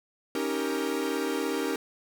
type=chord; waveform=45% pulse; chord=Eb dominant seventh; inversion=third; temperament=equal with one note detuned; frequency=277.2 / 314 / 392 / 466.2 Hz; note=Db4 / Eb4 / G4 / Bb4; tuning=0 / +16 / 0 / 0 cents; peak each=-33 dBFS; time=0.35-1.76 s; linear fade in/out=2 ms; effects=none